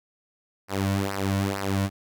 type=tone with flanger; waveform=sawtooth; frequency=98 Hz; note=G2; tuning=in tune; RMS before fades=-26 dBFS; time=0.68-1.9 s; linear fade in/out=50 ms; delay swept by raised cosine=0.28 to 2.48 ms; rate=2.2 Hz; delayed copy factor=-0.85; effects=none